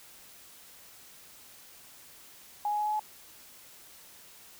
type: tone with pitch steps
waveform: sine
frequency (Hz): 830.6 / 835.9 / 841.2 / 846.6 / 852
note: G#5 / G#5 / G#5 / G#5 / G#5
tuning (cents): 0 / +11 / +22 / +33 / +44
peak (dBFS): -27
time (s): 2.65-2.995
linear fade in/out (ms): 2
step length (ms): 69
effects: white hiss -53 dBFS RMS until 4.59 s